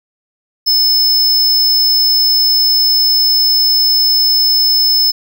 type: tone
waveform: square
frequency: 5230 Hz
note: E8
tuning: 15 cents flat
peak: -9 dBFS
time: 0.66-5.12 s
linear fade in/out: 20 ms
effects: none